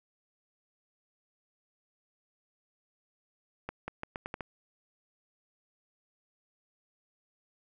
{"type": "accelerating click train", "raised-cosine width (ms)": 0.5, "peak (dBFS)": -21, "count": 7, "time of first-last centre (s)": [3.69, 4.408], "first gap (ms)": 190, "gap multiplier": 0.81, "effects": []}